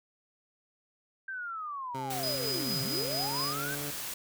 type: linear two-way sweep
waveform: sine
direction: down then up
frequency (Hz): 1584 to 116.54 to 1584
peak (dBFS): -35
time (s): 1.28-3.75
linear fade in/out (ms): 5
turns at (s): 2.81
type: tone with pitch glide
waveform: 15% pulse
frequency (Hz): 132.8 to 144.82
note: C3 to D3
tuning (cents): +26 to -24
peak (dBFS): -31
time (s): 1.94-3.91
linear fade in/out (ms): 10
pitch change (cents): +150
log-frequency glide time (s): 2.74-3.8
type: noise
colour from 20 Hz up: white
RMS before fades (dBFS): -38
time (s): 2.1-4.14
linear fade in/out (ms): 5
type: tone with tremolo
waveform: sine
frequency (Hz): 4978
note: D#8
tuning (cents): 0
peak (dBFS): -31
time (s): 2.23-3.53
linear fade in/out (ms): 2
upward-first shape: sine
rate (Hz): 4.4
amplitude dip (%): 50
effects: none